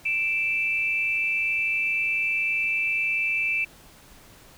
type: tone pair together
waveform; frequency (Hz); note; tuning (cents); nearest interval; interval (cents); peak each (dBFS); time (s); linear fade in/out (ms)
sine; 2349 / 2641; D7 / E7; 0 / +3; major second; 203; -25; 0.05-3.65; 10
effects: pink hiss -51 dBFS RMS until 4.57 s